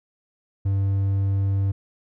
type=tone; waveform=triangle; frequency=98 Hz; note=G2; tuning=in tune; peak=-17 dBFS; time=0.65-1.72 s; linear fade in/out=10 ms; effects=none

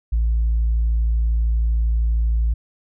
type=tone; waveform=sine; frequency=56.4 Hz; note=A1; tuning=44 cents sharp; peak=-14 dBFS; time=0.12-2.54 s; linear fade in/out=10 ms; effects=tanh soft clip ceiling -13 dBFS

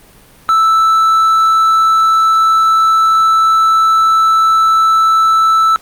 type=tone; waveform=triangle; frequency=1318.5 Hz; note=E6; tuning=in tune; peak=-5 dBFS; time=0.49-5.76 s; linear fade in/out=0 ms; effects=pink hiss -43 dBFS RMS until 5.81 s + Opus 32 kbps

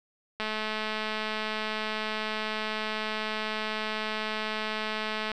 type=click train; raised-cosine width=0.3 ms; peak=-16 dBFS; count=1063; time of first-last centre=0.4-5.317 s; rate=216 Hz; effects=none

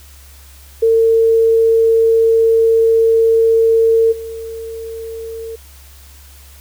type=tone with level steps; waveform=sine; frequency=452.7 Hz; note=A4; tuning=49 cents sharp; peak=-8 / -24 dBFS; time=0.82-5.56 s; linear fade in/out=10 ms; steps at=4.11 s; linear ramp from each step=20 ms; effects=added 69 Hz sine -39 dBFS peak until 6.6 s + white hiss -44 dBFS RMS until 6.6 s

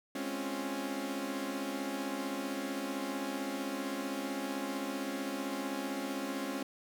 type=chord; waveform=sawtooth; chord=Db major seventh; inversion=second; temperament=equal; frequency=207.7 / 261.6 / 277.2 / 349.2 Hz; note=Ab3 / C4 / Db4 / F4; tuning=0 / 0 / 0 / 0 cents; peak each=-39 / -37 / -34 / -40 dBFS; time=0.15-6.63 s; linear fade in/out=5 ms; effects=11-bit

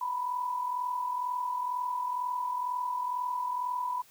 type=tone pair together; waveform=sine; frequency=951 / 993.1 Hz; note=A#5 / B5; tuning=+34 / +9 cents; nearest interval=minor second; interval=75 cents; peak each=-38 / -30 dBFS; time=0.01-4.02 s; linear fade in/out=5 ms; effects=white hiss -59 dBFS RMS until 4.1 s

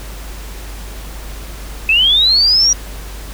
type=linear sweep; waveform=sine; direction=up; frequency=2538 to 5780 Hz; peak=-8 dBFS; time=1.89-2.73 s; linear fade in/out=2 ms; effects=added 50 Hz sine -27 dBFS peak until 3.33 s + pink hiss -34 dBFS RMS until 3.33 s

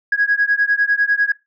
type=beating tone pair; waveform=sine; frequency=1651 / 1661 Hz; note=G#6 / G#6; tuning=-11 / 0 cents; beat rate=10 Hz; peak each=-16 dBFS; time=0.12-1.32 s; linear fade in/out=5 ms; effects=noise-tail reverb RT60 0.2 s tail -19 dB re dry + tanh soft clip ceiling -6 dBFS

